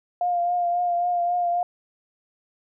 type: tone with vibrato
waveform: sine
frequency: 703 Hz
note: F5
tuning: 11 cents sharp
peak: -20 dBFS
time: 0.21-1.63 s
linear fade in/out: 2 ms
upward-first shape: triangle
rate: 3.7 Hz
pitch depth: 30 cents each way
effects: none